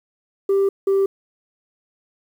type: tone pair in turn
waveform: sine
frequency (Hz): 393 / 390.9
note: G4 / G4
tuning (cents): +4 / -5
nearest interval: unison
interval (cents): 9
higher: first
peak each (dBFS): -12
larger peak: neither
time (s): 0.49-0.69 / 0.87-1.06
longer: first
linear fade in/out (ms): 5
effects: tanh soft clip ceiling -13 dBFS + 8-bit